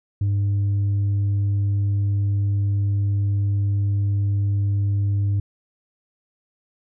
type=tone; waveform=sine; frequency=100.5 Hz; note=G2; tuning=44 cents sharp; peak=-15 dBFS; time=0.21-5.4 s; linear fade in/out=5 ms; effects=tanh soft clip ceiling -17 dBFS